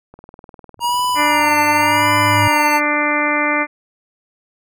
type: click train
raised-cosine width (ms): 1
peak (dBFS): -25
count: 34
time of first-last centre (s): 0.14-1.798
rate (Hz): 19.9
type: tone with exponential growth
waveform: sine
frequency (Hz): 104.3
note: G#2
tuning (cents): +8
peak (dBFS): -15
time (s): 0.77-2.48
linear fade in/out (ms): 5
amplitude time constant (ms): 370
type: tone with vibrato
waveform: square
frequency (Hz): 944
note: A#5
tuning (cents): +22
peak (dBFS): -16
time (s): 0.8-2.81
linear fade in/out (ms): 50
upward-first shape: sine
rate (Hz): 0.9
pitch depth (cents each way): 88
type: harmonic tone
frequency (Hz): 296.1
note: D4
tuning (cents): +14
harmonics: 1 / 2 / 3 / 4 / 5 / 6 / 7 / 8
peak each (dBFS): -22 / -23 / -24 / -22 / -25 / -25 / -19 / -24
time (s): 1.15-3.67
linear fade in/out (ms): 50
effects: none